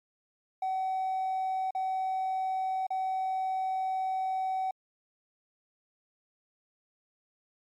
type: tone with dropouts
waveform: triangle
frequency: 757 Hz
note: F#5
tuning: 39 cents sharp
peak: -25 dBFS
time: 0.62-4.71 s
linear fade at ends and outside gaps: 5 ms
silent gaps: 1.708-1.749 / 2.868-2.904 s
effects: tanh soft clip ceiling -24 dBFS + MP3 96 kbps